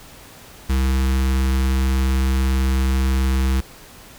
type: tone with notch filter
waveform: square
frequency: 65.6 Hz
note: C2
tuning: 5 cents sharp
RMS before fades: -18 dBFS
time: 0.69-3.61 s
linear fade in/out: 10 ms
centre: 610 Hz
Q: 1.2
effects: pink hiss -43 dBFS RMS until 4.18 s